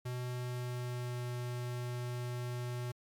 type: tone with pitch glide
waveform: square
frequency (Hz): 124.3 to 122.66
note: B2 to B2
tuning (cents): +12 to -11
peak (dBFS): -37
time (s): 0.05-2.92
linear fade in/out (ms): 10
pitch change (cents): -23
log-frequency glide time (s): 0.18-1.28
effects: MP3 96 kbps